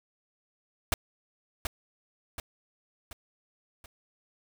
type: noise with echo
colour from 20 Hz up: pink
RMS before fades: -25 dBFS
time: 0.92-0.94 s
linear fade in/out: 2 ms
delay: 730 ms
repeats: 4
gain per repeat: -6 dB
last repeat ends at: 3.86 s
effects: none